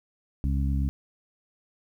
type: harmonic tone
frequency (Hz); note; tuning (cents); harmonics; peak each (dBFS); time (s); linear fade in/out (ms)
68.5; C#2; -20; 1 / 2 / 3 / 4; -24 / -30 / -34 / -36; 0.44-0.89; 0
effects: 10-bit